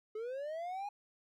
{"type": "linear sweep", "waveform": "triangle", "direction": "up", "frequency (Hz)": [420.8, 830.6], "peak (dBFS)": -36, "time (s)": [0.15, 0.89], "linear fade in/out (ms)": 5, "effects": []}